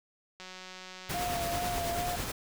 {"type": "click train", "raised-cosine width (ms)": 0.2, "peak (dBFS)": -28, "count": 250, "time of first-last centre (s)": [0.4, 1.746], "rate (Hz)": 185}
{"type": "noise with tremolo", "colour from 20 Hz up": "pink", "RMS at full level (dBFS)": -34, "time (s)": [1.09, 2.32], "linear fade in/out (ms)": 10, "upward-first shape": "sine", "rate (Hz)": 9.2, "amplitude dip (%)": 35}
{"type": "tone with vibrato", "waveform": "sine", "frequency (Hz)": 698.5, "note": "F5", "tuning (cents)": 0, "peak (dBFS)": -32, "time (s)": [1.14, 2.16], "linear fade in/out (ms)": 5, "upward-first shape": "sine", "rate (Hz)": 2.4, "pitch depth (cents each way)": 33}
{"effects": []}